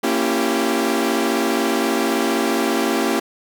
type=chord; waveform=sawtooth; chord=A# diminished seventh; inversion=none; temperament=equal with one note detuned; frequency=233.1 / 277.2 / 336.9 / 392 Hz; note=A#3 / C#4 / E4 / G4; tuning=0 / 0 / +38 / 0 cents; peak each=-19 dBFS; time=0.03-3.2 s; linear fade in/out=10 ms; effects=none